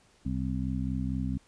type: harmonic tone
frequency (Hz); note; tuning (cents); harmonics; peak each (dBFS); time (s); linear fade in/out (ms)
64.3; C2; -30; 1 / 2 / 3 / 4; -34 / -34 / -34 / -34; 0.25-1.38; 10
effects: pink hiss -63 dBFS RMS until 1.47 s + resampled to 22050 Hz